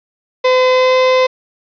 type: tone with pitch glide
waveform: 35% pulse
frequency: 510 to 513.5 Hz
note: C5 to C5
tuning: -44 to -33 cents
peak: -7 dBFS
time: 0.44-1.27 s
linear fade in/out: 10 ms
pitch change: +11 cents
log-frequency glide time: 0.71-0.96 s
effects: resampled to 11025 Hz + 7-bit